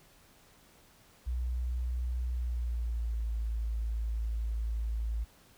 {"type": "tone with pitch glide", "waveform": "sine", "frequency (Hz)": [61.4, 55.66], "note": ["B1", "A1"], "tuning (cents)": [-9, 21], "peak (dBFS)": -30, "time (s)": [1.26, 5.25], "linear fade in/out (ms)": 20, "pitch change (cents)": -170, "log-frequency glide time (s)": [2.3, 3.31], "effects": ["pink hiss -61 dBFS RMS until 5.57 s"]}